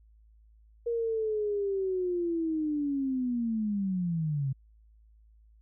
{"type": "linear sweep", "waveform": "sine", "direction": "down", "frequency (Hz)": [473, 130.81], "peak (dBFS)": -27, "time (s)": [0.86, 4.53], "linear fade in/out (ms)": 10, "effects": ["added 54 Hz sine -56 dBFS peak until 5.61 s"]}